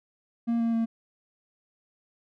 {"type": "tone with pitch steps", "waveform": "triangle", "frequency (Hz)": [233.1, 230.4, 227.8], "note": ["A#3", "A#3", "A#3"], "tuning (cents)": [0, -20, -40], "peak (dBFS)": -21, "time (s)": [0.47, 0.86], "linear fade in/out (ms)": 20, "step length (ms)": 130, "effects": []}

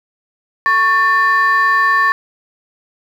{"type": "tone pair together", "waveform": "sine", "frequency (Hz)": [1110.4, 1782], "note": ["C#6", "A6"], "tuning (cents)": [3, 22], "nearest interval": "minor sixth", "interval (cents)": 819, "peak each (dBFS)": -11, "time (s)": [0.66, 2.12], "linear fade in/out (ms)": 0, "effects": ["tanh soft clip ceiling -6 dBFS", "7-bit"]}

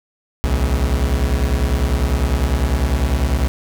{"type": "beating tone pair", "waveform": "40% pulse", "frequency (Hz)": [60.2, 70.2], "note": ["B1", "C#2"], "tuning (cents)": [-44, 22], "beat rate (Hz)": 10, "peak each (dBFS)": -17, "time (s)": [0.44, 3.48], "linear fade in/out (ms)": 0, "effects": []}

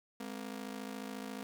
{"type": "ring-modulated tone", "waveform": "sawtooth", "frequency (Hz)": 234.2, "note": "A#3", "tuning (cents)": 8, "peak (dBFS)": -34, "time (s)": [0.2, 1.43], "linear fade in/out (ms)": 0, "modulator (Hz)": 27.1, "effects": ["10-bit"]}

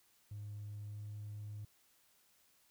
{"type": "tone with pitch glide", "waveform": "triangle", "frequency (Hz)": [103.83, 104.73], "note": ["G#2", "G#2"], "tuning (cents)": [0, 15], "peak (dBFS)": -40, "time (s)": [0.31, 1.65], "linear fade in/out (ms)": 5, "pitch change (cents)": 15, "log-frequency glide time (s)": [0.81, 1.03], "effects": ["tanh soft clip ceiling -40 dBFS", "white hiss -71 dBFS RMS until 2.7 s"]}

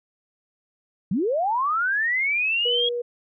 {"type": "linear sweep", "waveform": "sine", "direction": "up", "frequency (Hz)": [157.5, 3322], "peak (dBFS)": -20, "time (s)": [1.11, 2.89], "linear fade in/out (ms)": 5}
{"type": "tone", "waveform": "sine", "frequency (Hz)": 481.1, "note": "B4", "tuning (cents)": -45, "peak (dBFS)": -24, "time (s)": [2.65, 3.02], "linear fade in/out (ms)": 10}
{"effects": []}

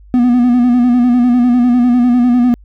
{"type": "tone with vibrato", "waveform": "triangle", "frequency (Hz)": 244.7, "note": "B3", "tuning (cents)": -16, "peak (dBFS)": -5, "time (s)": [0.14, 2.54], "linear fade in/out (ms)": 0, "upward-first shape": "square", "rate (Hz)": 10, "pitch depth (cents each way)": 38, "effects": ["added 50 Hz sine -37 dBFS peak until 2.64 s"]}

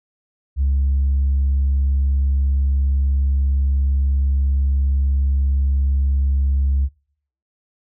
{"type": "tone", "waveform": "sine", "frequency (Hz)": 68.5, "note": "C#2", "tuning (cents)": -20, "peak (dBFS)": -13, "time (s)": [0.56, 6.89], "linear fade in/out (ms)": 50, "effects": ["noise-tail reverb RT60 0.6 s tail -24 dB re dry", "tanh soft clip ceiling -12 dBFS"]}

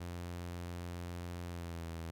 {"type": "tone with pitch glide", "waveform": "sawtooth", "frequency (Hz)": [87.31, 82.89], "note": ["F2", "E2"], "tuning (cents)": [0, 10], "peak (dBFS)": -37, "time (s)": [0, 2.11], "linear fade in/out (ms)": 10, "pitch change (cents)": -90, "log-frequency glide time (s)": [1.46, 1.9], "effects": []}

